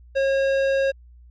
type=tone with tanh clipping; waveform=sine; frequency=543 Hz; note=C#5; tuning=36 cents flat; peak=-20 dBFS; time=0.15-0.92 s; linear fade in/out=20 ms; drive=14 dB; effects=added 60 Hz sine -45 dBFS peak until 1.3 s